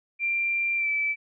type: tone with pitch glide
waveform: sine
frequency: 2371 to 2314 Hz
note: D7 to D7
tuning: +16 to -26 cents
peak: -23 dBFS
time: 0.19-1.16 s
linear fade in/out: 50 ms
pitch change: -42 cents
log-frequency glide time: 0.76-0.89 s
effects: none